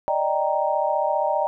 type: chord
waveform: sine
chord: Eb major seventh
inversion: third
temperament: equal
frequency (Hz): 587.3 / 622.3 / 784 / 932.3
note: D5 / Eb5 / G5 / Bb5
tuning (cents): 0 / 0 / 0 / 0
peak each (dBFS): -25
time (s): 0.08-1.47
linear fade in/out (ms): 0
effects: none